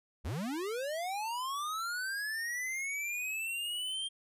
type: linear sweep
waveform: square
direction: up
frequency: 55 to 3199 Hz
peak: -35 dBFS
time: 0.24-4.09 s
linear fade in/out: 20 ms
effects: resampled to 32000 Hz